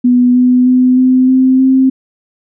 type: tone with pitch steps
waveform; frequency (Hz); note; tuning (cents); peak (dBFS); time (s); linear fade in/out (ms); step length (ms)
sine; 246.9 / 250.1 / 253.3 / 256.5 / 259.8 / 263.1; B3 / B3 / B3 / C4 / C4 / C4; 0 / +22 / +44 / -34 / -12 / +10; -5; 0.04-1.9; 10; 310
effects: none